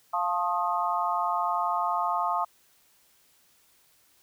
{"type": "chord", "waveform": "sine", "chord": "F dominant seventh", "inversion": "none", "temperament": "equal with one note detuned", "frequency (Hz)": [698.5, 880, 1072.2, 1244.5], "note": ["F5", "A5", "C6", "Eb6"], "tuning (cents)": [0, 0, 42, 0], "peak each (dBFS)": -30, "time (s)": [0.13, 2.45], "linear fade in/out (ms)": 10, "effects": ["white hiss -63 dBFS RMS until 4.22 s"]}